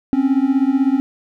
triangle beating tone pair, 261.6 / 277.6 Hz, C4 / C#4, 0 / +3 cents, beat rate 16 Hz, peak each -14 dBFS, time 0.13-1 s, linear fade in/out 0 ms, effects none

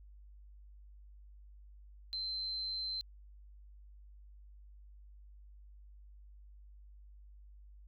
sine tone, 4098 Hz, C8, 37 cents flat, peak -36 dBFS, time 2.13-3.01 s, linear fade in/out 0 ms, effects added 50 Hz sine -53 dBFS peak until 7.87 s

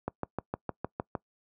click train, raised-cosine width 1 ms, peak -17 dBFS, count 8, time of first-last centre 0.08-1.152 s, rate 6.53 Hz, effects noise-tail reverb RT60 0.1 s tail -23 dB re dry + high-pass 80 Hz 12 dB/octave

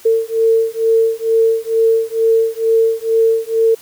sine beating tone pair, 450 / 452.2 Hz, A4 / A4, +39 / +47 cents, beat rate 2.2 Hz, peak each -14 dBFS, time 0.05-3.75 s, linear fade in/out 10 ms, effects white hiss -42 dBFS RMS until 3.81 s

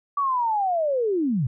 sine linear sweep, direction down, 1155 to 110 Hz, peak -20 dBFS, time 0.17-1.47 s, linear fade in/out 5 ms, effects none

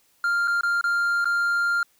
triangle tone with dropouts, 1396.9 Hz, F6, in tune, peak -18 dBFS, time 0.24-1.83 s, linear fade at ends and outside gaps 2 ms, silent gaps 0.475-0.479 / 0.61-0.633 / 0.812-0.84 / 1.245-1.255 s, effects white hiss -63 dBFS RMS until 1.99 s

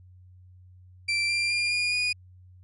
30% pulse tone with pitch steps, 2349 / 2376 / 2404 / 2432 / 2460 Hz, D7 / D7 / D7 / D#7 / D#7, 0 / +20 / +40 / -40 / -20 cents, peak -21 dBFS, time 1.08-2.13 s, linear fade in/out 10 ms, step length 210 ms, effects added 91 Hz sine -49 dBFS peak until 2.63 s + resampled to 24000 Hz

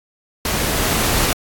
pink noise with level ramp, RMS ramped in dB -20 to -17 dBFS, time 0.45-1.33 s, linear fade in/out 2 ms, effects AAC 64 kbps

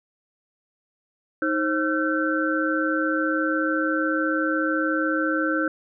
sine tone cluster, 313.4 / 532 / 1357 / 1533 Hz, D#4 / C5 / E6 / G6, +13 / +29 / +50 / -39 cents, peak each -24 / -28 / -28 / -26 dBFS, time 1.42-5.68 s, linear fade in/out 2 ms, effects none

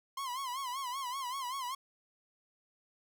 45% pulse tone with vibrato, 1039 Hz, C6, 12 cents flat, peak -36 dBFS, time 0.17-1.75 s, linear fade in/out 5 ms, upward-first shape sine, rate 5.2 Hz, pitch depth 120 cents each way, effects none

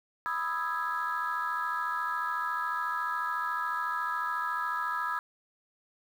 sine chord, E major seventh, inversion second, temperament equal, 987.8 / 1244.5 / 1318.5 / 1661.2 Hz, B5 / D#6 / E6 / G#6, 0 / 0 / 0 / 0 cents, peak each -34 dBFS, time 0.26-5.19 s, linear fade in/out 0 ms, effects tanh soft clip ceiling -22 dBFS + 9-bit

